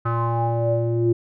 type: tone with low-pass filter sweep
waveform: square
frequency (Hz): 116.54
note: A#2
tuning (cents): 0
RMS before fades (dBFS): -21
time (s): 0.05-1.13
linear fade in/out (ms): 10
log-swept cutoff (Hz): 1300 to 350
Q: 7.1
effects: none